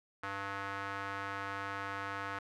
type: tone with band-pass filter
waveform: square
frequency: 98.8 Hz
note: G2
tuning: 14 cents sharp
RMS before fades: -40 dBFS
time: 0.23-2.39 s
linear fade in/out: 5 ms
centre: 1400 Hz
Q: 2.1
effects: none